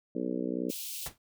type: harmonic tone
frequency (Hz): 61.74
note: B1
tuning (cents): 0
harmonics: 3 / 4 / 5 / 6 / 7 / 8 / 9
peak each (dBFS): -39 / -35 / -35 / -41 / -38 / -41 / -44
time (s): 0.15-0.71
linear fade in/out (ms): 5
type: high-pass noise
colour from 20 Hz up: white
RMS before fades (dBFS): -39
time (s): 0.69-1.09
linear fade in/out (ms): 20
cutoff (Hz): 2600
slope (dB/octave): 48
type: noise with exponential decay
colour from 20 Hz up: pink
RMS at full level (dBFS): -36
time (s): 1.06-1.18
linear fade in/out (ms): 2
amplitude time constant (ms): 25
effects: none

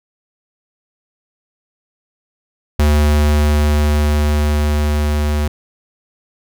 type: tone with level ramp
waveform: square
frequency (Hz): 74.5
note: D2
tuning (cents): +25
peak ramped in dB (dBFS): -10 to -15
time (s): 2.79-5.48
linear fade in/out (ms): 5
effects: none

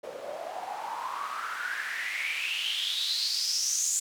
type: noise with band-pass filter sweep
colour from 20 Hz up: white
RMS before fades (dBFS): -32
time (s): 0.03-4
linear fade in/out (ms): 10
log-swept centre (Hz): 500 to 7300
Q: 7.9
effects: none

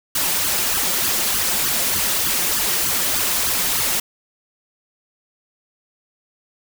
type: noise with flanger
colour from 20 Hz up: white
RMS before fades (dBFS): -20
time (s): 0.15-4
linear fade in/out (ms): 5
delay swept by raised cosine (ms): 0.63 to 5.73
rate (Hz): 3.3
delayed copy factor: +0.85
effects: none

